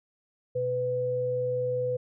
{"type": "tone pair together", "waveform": "sine", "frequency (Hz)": [125, 500], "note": ["B2", "B4"], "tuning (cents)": [21, 21], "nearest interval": "2 octaves", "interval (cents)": 2400, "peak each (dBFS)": [-35, -26], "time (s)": [0.55, 1.97], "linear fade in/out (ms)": 10, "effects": []}